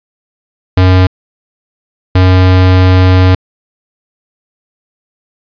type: tone bursts at uneven times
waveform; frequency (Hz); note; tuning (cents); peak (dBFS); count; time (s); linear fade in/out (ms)
square; 92.5; F#2; 0; -4; 2; 0.77-1.07 / 2.15-3.35; 5
effects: resampled to 11025 Hz + 7-bit